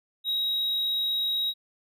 triangle tone, 3814 Hz, A#7, 39 cents sharp, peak -23 dBFS, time 0.24-1.54 s, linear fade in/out 50 ms, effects none

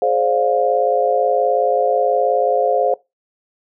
sine chord, D half-diminished seventh, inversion second, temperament just, 422.9 / 528.6 / 587.3 / 704.8 Hz, Ab4 / C5 / D5 / F5, +31 / +18 / 0 / +16 cents, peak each -20 / -17 / -23 / -18 dBFS, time 0.02-2.94 s, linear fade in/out 2 ms, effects noise-tail reverb RT60 0.2 s tail -21 dB re dry

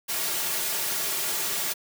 white noise with comb filter, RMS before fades -28 dBFS, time 0.08-1.74 s, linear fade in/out 20 ms, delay 3.9 ms, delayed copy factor -0.65, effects high-pass 200 Hz 12 dB/octave

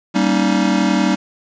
square chord, Eb dominant seventh, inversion first, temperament just, 194.45 / 233.3 / 280 / 311.1 Hz, G3 / Bb3 / Db4 / Eb4, -14 / +2 / +18 / 0 cents, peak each -18 / -21 / -21 / -20 dBFS, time 0.14-1.16 s, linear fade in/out 20 ms, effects resampled to 16000 Hz + 7-bit

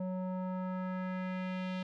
square tone with low-pass filter sweep, 185 Hz, F#3, in tune, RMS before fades -37 dBFS, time 0-1.83 s, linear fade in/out 5 ms, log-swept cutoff 660 to 3400 Hz, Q 1.6, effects none

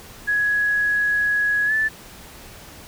sine tone with pitch glide, 1673 to 1752.1 Hz, G#6 to A6, +12 to -8 cents, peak -17 dBFS, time 0.27-1.89 s, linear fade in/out 20 ms, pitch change +80 cents, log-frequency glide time 1.66-1.73 s, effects pink hiss -42 dBFS RMS until 2.87 s

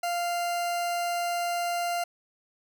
40% pulse tone, 696 Hz, F5, 6 cents flat, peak -26 dBFS, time 0.03-2.04 s, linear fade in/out 5 ms, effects none

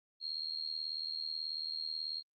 sine tone with amplitude modulation, 4252 Hz, C8, 27 cents sharp, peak -33 dBFS, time 0.2-2.23 s, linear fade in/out 50 ms, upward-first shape sine, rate 78.3 Hz, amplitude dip 85%, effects Opus 48 kbps

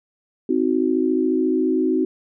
sine chord, C diminished, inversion none, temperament equal with one note detuned, 261.6 / 316 / 370 Hz, C4 / Eb4 / Gb4, 0 / +27 / 0 cents, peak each -21 dBFS, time 0.49-2.05 s, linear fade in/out 5 ms, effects none

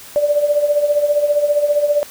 sine tone with tremolo, 586 Hz, D5, 4 cents flat, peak -9 dBFS, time 0.16-2.03 s, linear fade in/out 0 ms, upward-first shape triangle, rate 15 Hz, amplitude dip 75%, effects white hiss -38 dBFS RMS until 2.1 s

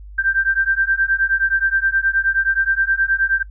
sine beating tone pair, 1568 / 1577.5 Hz, G6 / G6, 0 / +10 cents, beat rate 9.5 Hz, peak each -18 / -18 dBFS, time 0.18-3.43 s, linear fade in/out 10 ms, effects noise-tail reverb RT60 0.1 s tail -20 dB re dry + added 50 Hz sine -34 dBFS peak until 3.5 s

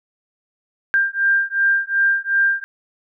sine beating tone pair, 1590 / 1592.7 Hz, G6 / G6, +24 / +27 cents, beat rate 2.7 Hz, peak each -18 dBFS, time 0.94-2.64 s, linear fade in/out 0 ms, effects none

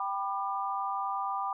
sine chord, G major, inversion none, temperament equal with one note detuned, 784 / 987.8 / 1198 Hz, G5 / B5 / D6, 0 / 0 / +34 cents, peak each -34 / -35 / -34 dBFS, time 0-1.53 s, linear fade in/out 2 ms, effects none

